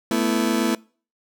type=chord; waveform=35% pulse; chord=A suspended second; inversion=none; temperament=just; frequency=220 / 247.5 / 330 Hz; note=A3 / B3 / E4; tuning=0 / +4 / +2 cents; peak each=-22 dBFS; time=0.11-0.75 s; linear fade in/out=2 ms; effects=noise-tail reverb RT60 0.4 s tail -24 dB re dry